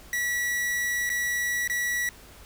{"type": "tone with dropouts", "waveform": "45% pulse", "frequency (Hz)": 1940, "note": "B6", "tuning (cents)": -31, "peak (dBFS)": -25, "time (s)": [0.13, 2.09], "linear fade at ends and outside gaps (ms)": 1, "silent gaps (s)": [[1.093, 1.1], [1.676, 1.698]], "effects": ["added 50 Hz sine -53 dBFS peak until 2.45 s", "pink hiss -50 dBFS RMS until 2.45 s"]}